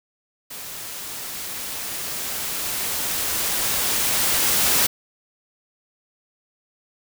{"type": "noise with level ramp", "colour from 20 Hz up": "white", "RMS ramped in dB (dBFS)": [-35, -18], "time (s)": [0.5, 4.87], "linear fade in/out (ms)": 10, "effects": []}